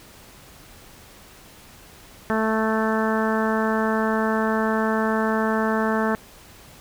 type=harmonic tone; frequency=220 Hz; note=A3; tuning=in tune; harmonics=1 / 2 / 3 / 4 / 5 / 6 / 7 / 8; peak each=-23 / -26 / -28 / -29 / -30 / -31 / -31 / -32 dBFS; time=2.3-6.15 s; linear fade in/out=0 ms; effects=pink hiss -47 dBFS RMS until 6.8 s